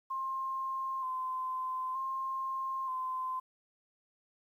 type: tone with vibrato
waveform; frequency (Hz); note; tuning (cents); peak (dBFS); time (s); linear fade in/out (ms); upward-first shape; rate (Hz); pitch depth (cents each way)
sine; 1046.5; C6; 0; -33; 0.1-3.4; 10; square; 0.54; 24
effects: 11-bit